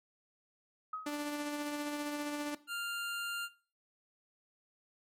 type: tone with exponential decay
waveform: sine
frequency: 1266 Hz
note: D#6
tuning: 30 cents sharp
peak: -34 dBFS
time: 0.93-1.27 s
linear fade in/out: 5 ms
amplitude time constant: 72 ms
type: tone with tremolo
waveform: sawtooth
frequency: 293.7 Hz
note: D4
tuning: in tune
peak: -30 dBFS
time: 1.06-2.55 s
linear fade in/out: 5 ms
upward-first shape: sine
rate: 15 Hz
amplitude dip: 30%
type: tone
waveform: 25% pulse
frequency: 1396.9 Hz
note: F6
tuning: in tune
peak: -33 dBFS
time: 2.67-3.49 s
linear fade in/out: 50 ms
effects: noise-tail reverb RT60 0.4 s tail -17 dB re dry + MP3 64 kbps